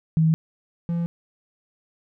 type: tone pair in turn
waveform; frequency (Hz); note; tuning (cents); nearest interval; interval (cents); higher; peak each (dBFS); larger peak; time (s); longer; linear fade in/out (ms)
sine / triangle; 160 / 170.12; D#3 / F3; +49 / -45; minor second; 106; second; -15 / -20; first; 0.17-0.34 / 0.89-1.06; neither; 0
effects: none